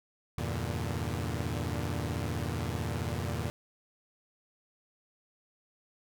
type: chord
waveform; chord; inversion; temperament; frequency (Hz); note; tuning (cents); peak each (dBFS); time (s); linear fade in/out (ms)
sawtooth; E half-diminished seventh; none; equal; 82.41 / 98 / 116.54 / 146.83; E2 / G2 / Bb2 / D3; 0 / 0 / 0 / 0; -32 / -35 / -32 / -35; 0.38-3.5; 0
effects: none